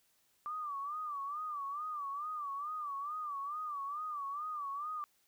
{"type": "tone with vibrato", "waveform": "sine", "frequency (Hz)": 1174.7, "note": "D6", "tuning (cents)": 0, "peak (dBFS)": -37, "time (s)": [0.46, 5.04], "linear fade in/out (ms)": 0, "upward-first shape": "sine", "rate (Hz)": 2.3, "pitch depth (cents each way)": 110, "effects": ["white hiss -73 dBFS RMS until 5.27 s"]}